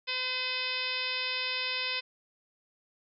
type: harmonic tone with a mistuned harmonic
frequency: 510 Hz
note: C5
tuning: 44 cents flat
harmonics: 1 / 2 / 3 / 4 / 5 / 6 / 7 / 8 / 9 / 10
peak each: -45 / -43 / -43 / -39 / -35 / -40 / -38 / -41 / -42 / -38 dBFS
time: 0.07-2.01 s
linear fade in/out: 20 ms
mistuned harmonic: 9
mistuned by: +30 cents
effects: none